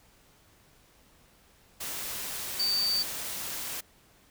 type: tone in noise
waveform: sine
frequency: 4600 Hz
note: D8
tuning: 37 cents flat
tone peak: -25 dBFS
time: 2.59-3.03 s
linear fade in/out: 10 ms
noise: white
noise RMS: -36 dBFS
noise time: 1.8-3.81 s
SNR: +8 dB
effects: pink hiss -61 dBFS RMS until 4.3 s